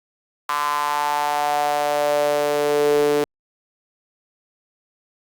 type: tone with high-pass filter sweep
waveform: sawtooth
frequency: 146.83 Hz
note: D3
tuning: in tune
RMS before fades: -20 dBFS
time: 0.49-3.24 s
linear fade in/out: 2 ms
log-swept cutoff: 1100 to 390 Hz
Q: 5.6
effects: Opus 48 kbps